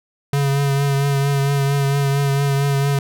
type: tone with vibrato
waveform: square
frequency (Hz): 139.8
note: C#3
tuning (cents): +15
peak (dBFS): -16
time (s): 0.33-2.99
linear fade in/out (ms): 2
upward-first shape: triangle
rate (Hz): 4.4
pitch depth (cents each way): 30
effects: none